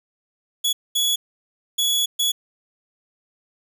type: tone bursts at uneven times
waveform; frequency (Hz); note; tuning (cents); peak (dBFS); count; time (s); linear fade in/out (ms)
sawtooth; 3384; G#7; +32; -15; 4; 0.64-0.73 / 0.95-1.16 / 1.78-2.06 / 2.19-2.32; 10
effects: none